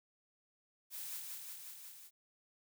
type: noise with echo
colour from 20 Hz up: blue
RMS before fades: -45 dBFS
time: 0.9-1.21 s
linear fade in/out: 50 ms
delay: 180 ms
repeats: 5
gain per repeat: -2 dB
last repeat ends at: 2.11 s
effects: none